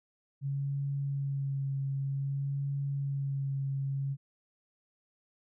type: tone with vibrato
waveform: sine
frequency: 138.4 Hz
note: C#3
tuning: 2 cents flat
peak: -30 dBFS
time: 0.41-4.17 s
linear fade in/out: 50 ms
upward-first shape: sine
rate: 0.53 Hz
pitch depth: 19 cents each way
effects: none